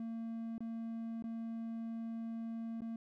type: tone with dropouts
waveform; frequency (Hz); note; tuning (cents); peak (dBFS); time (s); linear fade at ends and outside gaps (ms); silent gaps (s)
triangle; 227.7; A#3; -40; -37; 0-2.96; 2; 0.581-0.605 / 1.224-1.24 / 2.807-2.818
effects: none

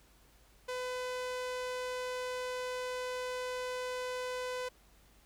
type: tone with low-pass filter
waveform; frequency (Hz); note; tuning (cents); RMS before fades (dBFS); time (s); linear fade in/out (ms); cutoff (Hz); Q
sawtooth; 503; B4; +32; -38; 0.68-4.69; 10; 10000; 0.53
effects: added 50 Hz sine -64 dBFS peak until 5.25 s + pink hiss -65 dBFS RMS until 5.25 s

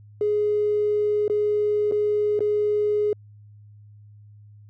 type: tone with dropouts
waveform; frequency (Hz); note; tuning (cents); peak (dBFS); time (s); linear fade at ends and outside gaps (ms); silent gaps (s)
triangle; 418.1; G#4; +12; -15; 0.21-3.13; 2; 1.28-1.298 / 1.913-1.921 / 2.392-2.405
effects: tanh soft clip ceiling -17 dBFS + added 104 Hz sine -45 dBFS peak until 4.69 s

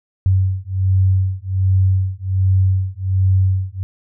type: beating tone pair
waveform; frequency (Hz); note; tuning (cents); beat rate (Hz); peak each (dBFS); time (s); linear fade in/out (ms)
sine; 94 / 95.3; F#2 / G2; +28 / -48; 1.3; -16; 0.26-3.83; 0
effects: none

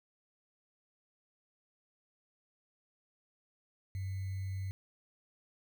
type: tone with sample-and-hold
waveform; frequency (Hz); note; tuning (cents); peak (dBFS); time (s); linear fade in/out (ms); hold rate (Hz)
sine; 95.7; G2; -41; -35; 3.95-4.71; 0; 2100
effects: none

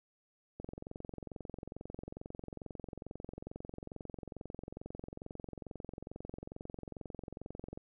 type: click train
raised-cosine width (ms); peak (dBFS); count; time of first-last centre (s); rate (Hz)
2; -30; 161; 0.6-7.775; 22.3
effects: none

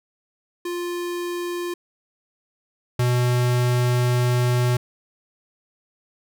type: tone pair in turn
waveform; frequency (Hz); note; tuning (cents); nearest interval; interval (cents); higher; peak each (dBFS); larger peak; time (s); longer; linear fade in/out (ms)
square; 350 / 123.24; F4 / B2; +4 / -3; octave + tritone; 1807; first; -26 / -18; second; 0.65-1.74 / 2.99-4.77; second; 5
effects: none

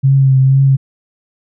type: tone with vibrato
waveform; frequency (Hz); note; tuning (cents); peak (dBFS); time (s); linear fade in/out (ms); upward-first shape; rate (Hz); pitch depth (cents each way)
sine; 134.3; C3; +46; -6; 0.03-0.77; 20; triangle; 2.1; 35
effects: none

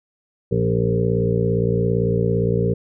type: harmonic tone with a mistuned harmonic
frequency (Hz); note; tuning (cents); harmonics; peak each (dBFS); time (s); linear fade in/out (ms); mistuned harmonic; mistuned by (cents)
57.6; A#1; -20; 1 / 2 / 3 / 4 / 5 / 7 / 8 / 9; -31 / -21 / -22 / -31 / -32 / -24 / -23 / -31; 0.51-2.74; 10; 7; -15
effects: none

